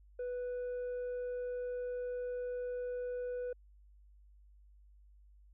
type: tone with tanh clipping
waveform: sine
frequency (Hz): 493.9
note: B4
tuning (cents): 0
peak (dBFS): -37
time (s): 0.19-3.53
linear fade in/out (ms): 5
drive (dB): 3
effects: added 50 Hz sine -58 dBFS peak until 5.53 s